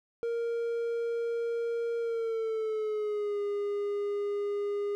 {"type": "tone with pitch glide", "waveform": "triangle", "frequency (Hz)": [466.2, 408.2], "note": ["A#4", "G#4"], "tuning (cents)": [0, -30], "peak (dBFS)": -27, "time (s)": [0.23, 4.95], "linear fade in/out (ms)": 0, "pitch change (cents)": -230, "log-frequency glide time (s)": [1.99, 3.4], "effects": []}